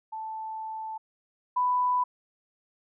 sine tone pair in turn, 879 / 993.5 Hz, A5 / B5, -2 / +10 cents, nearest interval major second, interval 212 cents, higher second, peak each -33 / -22 dBFS, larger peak second, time 0.12-0.98 / 1.56-2.04 s, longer first, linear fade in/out 10 ms, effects none

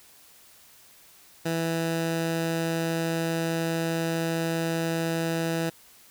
15% pulse tone, 164.81 Hz, E3, in tune, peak -19 dBFS, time 1.45-5.7 s, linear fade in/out 10 ms, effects white hiss -54 dBFS RMS until 6.1 s

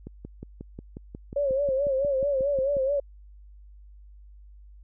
click train, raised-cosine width 3 ms, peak -25 dBFS, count 16, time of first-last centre 0.07-2.768 s, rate 5.56 Hz
sine tone with vibrato, 550 Hz, C#5, 14 cents flat, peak -22 dBFS, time 1.36-3 s, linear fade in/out 5 ms, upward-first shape sine, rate 4.6 Hz, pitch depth 88 cents each way
effects added 50 Hz sine -46 dBFS peak until 4.83 s

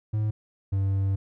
triangle tone pair in turn, 107.4 / 97.38 Hz, A2 / G2, -41 / -11 cents, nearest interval major second, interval 170 cents, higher first, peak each -21 / -20 dBFS, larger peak second, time 0.13-0.31 / 0.72-1.16 s, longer second, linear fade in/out 10 ms, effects none

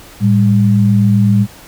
sine tone pair together, 111.7 / 199.45 Hz, A2 / G3, +27 / +30 cents, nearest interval minor seventh, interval 1003 cents, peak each -10 dBFS, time 0.2-1.47 s, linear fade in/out 50 ms, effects pink hiss -38 dBFS RMS until 1.67 s

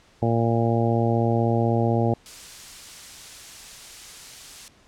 harmonic tone, 115.9 Hz, A#2, 10 cents flat, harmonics 1 / 2 / 3 / 4 / 5 / 6 / 7, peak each -22 / -25 / -27 / -28 / -29 / -30 / -30 dBFS, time 0.22-2.14 s, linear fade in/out 5 ms
blue noise, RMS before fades -36 dBFS, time 2.26-4.68 s, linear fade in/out 0 ms
effects pink hiss -56 dBFS RMS until 4.87 s + low-pass 7000 Hz 12 dB/octave

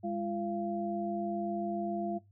sine tone cluster, 204.6 / 342.9 / 688 Hz, G#3 / F4 / F5, -26 / -32 / -26 cents, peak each -36 / -37 / -36 dBFS, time 0.03-2.19 s, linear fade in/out 20 ms, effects noise-tail reverb RT60 0.2 s tail -20 dB re dry + added 100 Hz sine -59 dBFS peak until 2.31 s

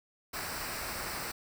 pink noise with comb filter, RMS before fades -38 dBFS, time 0.33-1.32 s, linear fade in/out 10 ms, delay 0.3 ms, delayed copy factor -0.6, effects none

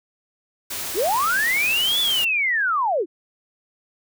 white noise, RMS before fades -29 dBFS, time 0.7-2.25 s, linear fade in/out 10 ms
sine linear two-way sweep, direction up then down, 293.7 to 3500 to 293.7 Hz, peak -18 dBFS, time 0.94-3.06 s, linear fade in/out 50 ms, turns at 2 s
effects none

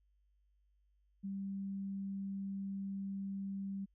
sine tone, 196 Hz, G3, in tune, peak -38 dBFS, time 1.23-3.86 s, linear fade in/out 20 ms, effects added 50 Hz sine -70 dBFS peak until 3.94 s

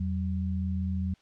sine tone pair together, 84.1 / 188.8 Hz, E2 / F#3, +35 / +35 cents, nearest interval octave + major second, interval 1400 cents, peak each -29 / -31 dBFS, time 0-1.14 s, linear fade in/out 5 ms, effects white hiss -64 dBFS RMS until 1.21 s + low-pass 4000 Hz 12 dB/octave

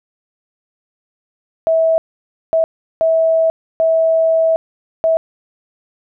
sine tone bursts at uneven times, 650 Hz, E5, 24 cents flat, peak -10 dBFS, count 5, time 1.67-1.98 / 2.53-2.64 / 3.01-3.5 / 3.8-4.56 / 5.04-5.17 s, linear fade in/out 0 ms, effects none

